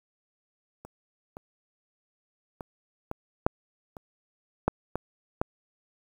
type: clicks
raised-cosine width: 1 ms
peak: -29 / -26 / -23 / -19 / -6 / -27 / -8 / -15 / -11 dBFS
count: 9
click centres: 0.85 / 1.369 / 2.608 / 3.114 / 3.465 / 3.968 / 4.68 / 4.956 / 5.415 s
effects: 8-bit